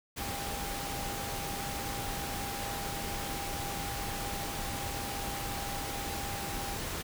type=tone in noise; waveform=sine; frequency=800 Hz; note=G5; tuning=35 cents sharp; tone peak=-41 dBFS; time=0.19-6.78 s; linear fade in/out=20 ms; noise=pink; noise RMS=-37 dBFS; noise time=0.16-7.03 s; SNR=-7 dB; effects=none